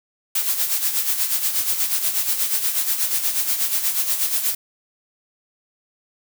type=noise with tremolo; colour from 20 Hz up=blue; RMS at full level=-19 dBFS; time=0.35-4.55 s; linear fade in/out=5 ms; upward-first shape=sine; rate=8.3 Hz; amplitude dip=60%; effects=none